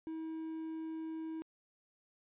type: tone with quantisation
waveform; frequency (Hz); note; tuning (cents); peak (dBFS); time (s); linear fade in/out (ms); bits
triangle; 320.6; E4; -48; -37; 0.07-1.42; 0; 10
effects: resampled to 8000 Hz